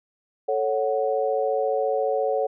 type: chord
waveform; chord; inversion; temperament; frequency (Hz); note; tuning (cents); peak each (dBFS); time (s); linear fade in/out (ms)
sine; F# minor; first; equal; 440 / 554.4 / 740; A4 / C#5 / F#5; 0 / 0 / 0; -25 / -24 / -27; 0.48-2.47; 10
effects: none